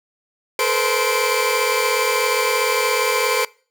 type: tone cluster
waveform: sawtooth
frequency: 432.2 / 480 / 517 / 1047 / 2335 Hz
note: A4 / B4 / C5 / C6 / D7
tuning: -31 / -49 / -21 / +1 / -11 cents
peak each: -20 dBFS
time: 0.59-3.45 s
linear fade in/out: 2 ms
effects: noise-tail reverb RT60 0.4 s tail -23 dB re dry